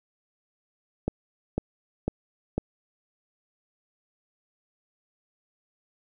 click train, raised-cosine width 2 ms, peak -12 dBFS, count 4, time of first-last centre 1.08-2.58 s, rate 2 Hz, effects none

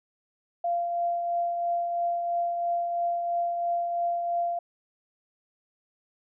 sine tone with tremolo, 691 Hz, F5, 19 cents flat, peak -23 dBFS, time 0.64-4.59 s, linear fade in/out 5 ms, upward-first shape triangle, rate 3 Hz, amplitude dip 40%, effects none

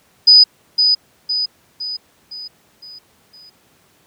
sine tone with echo, 4978 Hz, D#8, in tune, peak -4 dBFS, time 0.27-0.44 s, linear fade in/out 10 ms, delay 510 ms, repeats 6, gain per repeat -6 dB, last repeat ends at 3.5 s, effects pink hiss -55 dBFS RMS until 4.06 s + high-pass 100 Hz 12 dB/octave

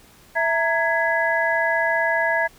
sine tone cluster, 659 / 924 / 1666 / 2007 Hz, E5 / A#5 / G#6 / B6, -1 / -16 / +5 / +27 cents, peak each -23 / -25 / -21 / -27 dBFS, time 0.35-2.48 s, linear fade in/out 20 ms, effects pink hiss -51 dBFS RMS until 2.58 s

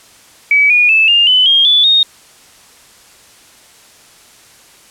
sine tone with pitch steps, 2284 / 2448 / 2624 / 2812 / 3014 / 3230 / 3462 / 3710 Hz, D7 / D#7 / E7 / F7 / F#7 / G#7 / A7 / A#7, -49 / -29 / -9 / +11 / +31 / -49 / -29 / -9 cents, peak -6 dBFS, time 0.51-2.03 s, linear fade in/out 2 ms, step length 190 ms, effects white hiss -43 dBFS RMS until 4.9 s + low-pass 10000 Hz 12 dB/octave

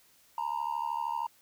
triangle tone with amplitude modulation, 932.3 Hz, A#5, in tune, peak -23 dBFS, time 0.38-1.27 s, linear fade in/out 2 ms, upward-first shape sine, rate 73 Hz, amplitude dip 100%, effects tanh soft clip ceiling -24 dBFS + white hiss -63 dBFS RMS until 1.41 s

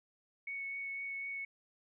sine tone with vibrato, 2217 Hz, C#7, in tune, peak -38 dBFS, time 0.47-1.45 s, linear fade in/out 5 ms, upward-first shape triangle, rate 4 Hz, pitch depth 11 cents each way, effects none

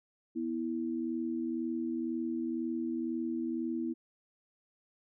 sine tone pair together, 245 / 327 Hz, B3 / E4, -14 / -14 cents, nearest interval perfect fourth, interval 500 cents, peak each -35 / -34 dBFS, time 0.35-3.94 s, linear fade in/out 20 ms, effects none

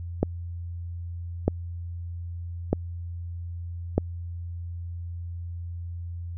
click train, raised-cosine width 2 ms, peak -7 dBFS, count 4, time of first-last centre 0.23-3.98 s, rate 0.8 Hz, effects added 86 Hz sine -32 dBFS peak until 6.37 s

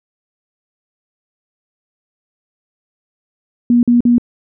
sine tone bursts, 240 Hz, B3, 49 cents flat, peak -7 dBFS, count 3, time 3.7-4.182 s, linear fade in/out 2 ms, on 130 ms, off 46 ms, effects none

